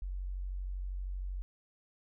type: tone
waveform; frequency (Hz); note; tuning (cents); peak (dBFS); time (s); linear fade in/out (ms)
sine; 46.38; F#1; +5; -35; 0.02-1.42; 0
effects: none